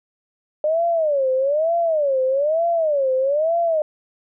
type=tone with vibrato; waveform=sine; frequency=595 Hz; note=D5; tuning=22 cents sharp; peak=-16 dBFS; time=0.64-3.82 s; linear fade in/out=2 ms; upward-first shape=sine; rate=1.1 Hz; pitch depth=240 cents each way; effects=none